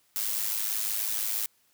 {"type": "noise with amplitude modulation", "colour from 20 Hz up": "blue", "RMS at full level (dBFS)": -27, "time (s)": [0.16, 1.46], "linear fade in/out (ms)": 0, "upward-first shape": "sine", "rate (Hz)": 106, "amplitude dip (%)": 65, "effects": ["white hiss -67 dBFS RMS until 1.73 s", "high-pass 60 Hz 12 dB/octave"]}